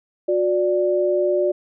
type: tone pair together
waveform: sine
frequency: 362.8 / 587.3 Hz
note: F#4 / D5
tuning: -34 / 0 cents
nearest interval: minor sixth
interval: 834 cents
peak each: -19 dBFS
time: 0.28-1.52 s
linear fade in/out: 10 ms
effects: none